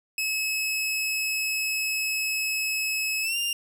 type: tone with pitch glide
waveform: sawtooth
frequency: 2580 to 2797 Hz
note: E7 to F7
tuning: -38 to +2 cents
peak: -22 dBFS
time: 0.18-3.53 s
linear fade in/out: 2 ms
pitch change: +140 cents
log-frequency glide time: 3.22-3.37 s
effects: none